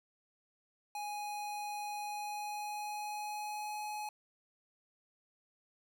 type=tone with pitch glide; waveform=square; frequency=830.6 to 843.2 Hz; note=G#5 to G#5; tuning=0 to +26 cents; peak=-39 dBFS; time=0.95-4.09 s; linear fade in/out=2 ms; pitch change=+26 cents; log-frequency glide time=1.99-3.82 s; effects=none